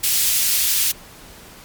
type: high-pass noise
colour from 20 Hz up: white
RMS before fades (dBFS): -18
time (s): 0.03-0.92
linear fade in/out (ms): 10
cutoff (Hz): 2700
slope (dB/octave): 12
effects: pink hiss -42 dBFS RMS until 1.64 s + MP3 96 kbps